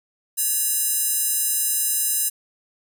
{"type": "tone with high-pass filter", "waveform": "square", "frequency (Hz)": 565, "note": "C#5", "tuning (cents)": 33, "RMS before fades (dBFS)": -22, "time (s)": [0.37, 2.3], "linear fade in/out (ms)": 20, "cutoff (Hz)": 9600, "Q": 1.4, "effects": []}